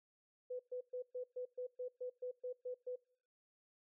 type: tone bursts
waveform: sine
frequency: 499.6 Hz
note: B4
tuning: 20 cents sharp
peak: -40 dBFS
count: 12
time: 0.5-2.96 s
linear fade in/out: 10 ms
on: 95 ms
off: 120 ms
effects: noise-tail reverb RT60 0.7 s tail -26 dB re dry